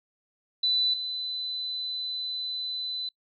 sine tone pair in turn, 3988 / 4010 Hz, B7 / B7, +16 / +26 cents, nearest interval unison, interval 10 cents, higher second, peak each -22 / -30 dBFS, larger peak first, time 0.63-0.94 / 0.94-3.09 s, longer second, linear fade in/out 5 ms, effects noise-tail reverb RT60 0.1 s tail -26 dB re dry

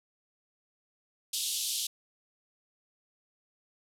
pink band-pass noise, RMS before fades -33 dBFS, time 1.33-1.87 s, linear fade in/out 5 ms, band 3100 to 13000 Hz, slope 48 dB/octave, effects none

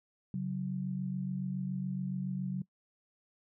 sine tone pair together, 138.9 / 186.03 Hz, C#3 / F#3, +4 / +10 cents, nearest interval perfect fourth, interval 506 cents, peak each -37 / -34 dBFS, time 0.34-2.62 s, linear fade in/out 2 ms, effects noise-tail reverb RT60 0.1 s tail -20 dB re dry

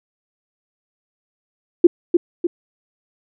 sine tone with echo, 346.5 Hz, F4, 14 cents flat, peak -3 dBFS, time 1.84-1.87 s, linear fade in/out 5 ms, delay 300 ms, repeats 2, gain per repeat -6 dB, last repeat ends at 2.47 s, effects none

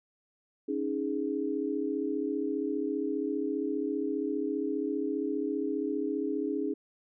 sine chord, C# suspended second, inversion none, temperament equal with one note detuned, 277.2 / 312.2 / 415.3 Hz, C#4 / D#4 / G#4, 0 / +6 / 0 cents, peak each -33 dBFS, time 0.68-6.74 s, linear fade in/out 10 ms, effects none

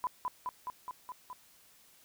sine tone with echo, 1000 Hz, B5, 21 cents sharp, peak -29 dBFS, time 0.04-0.07 s, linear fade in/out 0 ms, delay 210 ms, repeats 6, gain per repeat -2 dB, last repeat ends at 1.33 s, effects white hiss -62 dBFS RMS until 2.04 s

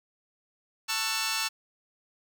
10% pulse chord, F# minor seventh, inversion first, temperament just, 888 / 1110 / 1332 / 1480 Hz, A5 / C#6 / E6 / F#6, +16 / +2 / +18 / 0 cents, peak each -25 / -28 / -25 / -29 dBFS, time 0.88-1.49 s, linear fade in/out 20 ms, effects none

